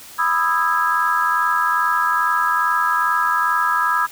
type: chord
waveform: sine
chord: E major seventh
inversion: second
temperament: just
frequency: 988.9 / 1236.1 / 1318.5 / 1648.1 Hz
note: B5 / D#6 / E6 / G#6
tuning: +2 / -12 / 0 / -14 cents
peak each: -21 dBFS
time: 0.18-4.07 s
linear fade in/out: 20 ms
effects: white hiss -40 dBFS RMS until 4.11 s

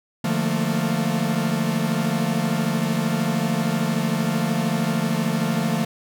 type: chord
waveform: 45% pulse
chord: Bb major seventh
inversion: first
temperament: equal with one note detuned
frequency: 149.14 / 174.61 / 220 / 233.1 Hz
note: D3 / F3 / A3 / Bb3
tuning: +27 / 0 / 0 / 0 cents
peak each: -27 / -25 / -25 / -27 dBFS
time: 0.24-5.85 s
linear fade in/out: 5 ms
effects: none

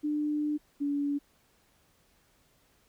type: tone pair in turn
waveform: sine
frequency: 298.5 / 286 Hz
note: D4 / D4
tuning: +28 / -46 cents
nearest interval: minor second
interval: 74 cents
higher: first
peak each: -27 dBFS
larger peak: neither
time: 0.03-0.58 / 0.8-1.19 s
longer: first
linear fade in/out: 20 ms
effects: pink hiss -67 dBFS RMS until 2.88 s

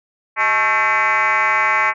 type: tone with frequency modulation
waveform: sine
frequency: 1568 Hz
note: G6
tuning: in tune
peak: -12 dBFS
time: 0.36-1.94 s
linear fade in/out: 50 ms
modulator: 235 Hz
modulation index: 3.1
effects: tanh soft clip ceiling -9 dBFS

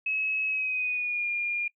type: tone with pitch glide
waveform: sine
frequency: 2571 to 2413 Hz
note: E7 to D7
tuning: -44 to +46 cents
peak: -26 dBFS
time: 0.06-1.68 s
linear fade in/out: 5 ms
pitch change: -110 cents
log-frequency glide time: 0.46-1.28 s
effects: noise-tail reverb RT60 0.1 s tail -23 dB re dry

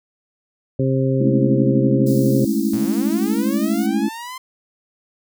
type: harmonic tone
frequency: 132.7 Hz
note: C3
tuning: 25 cents sharp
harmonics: 1 / 2 / 3 / 4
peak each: -18 / -21 / -23 / -24 dBFS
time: 0.79-2.45 s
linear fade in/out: 5 ms
type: chord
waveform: sine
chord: A major seventh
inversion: third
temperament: equal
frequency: 207.7 / 220 / 277.2 / 329.6 Hz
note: G#3 / A3 / C#4 / E4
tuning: 0 / 0 / 0 / 0 cents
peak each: -22 dBFS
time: 1.2-4.09 s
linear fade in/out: 10 ms
type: high-pass noise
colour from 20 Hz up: white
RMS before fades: -36 dBFS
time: 2.06-3.87 s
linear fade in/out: 10 ms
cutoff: 4100 Hz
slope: 48 dB/octave
type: linear sweep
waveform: sawtooth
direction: up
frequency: 97.5 to 1046.5 Hz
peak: -26 dBFS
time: 2.73-4.38 s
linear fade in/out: 5 ms
effects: none

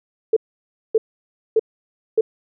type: tone bursts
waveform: sine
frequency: 442.7 Hz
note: A4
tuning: 11 cents sharp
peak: -11 dBFS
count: 4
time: 0.33-2.21 s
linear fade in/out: 5 ms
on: 35 ms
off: 580 ms
effects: none

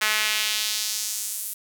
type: tone with high-pass filter sweep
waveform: sawtooth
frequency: 214.1 Hz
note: A3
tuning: 47 cents flat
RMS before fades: -26 dBFS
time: 0.01-1.54 s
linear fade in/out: 10 ms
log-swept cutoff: 1700 to 11000 Hz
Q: 1.3
effects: none

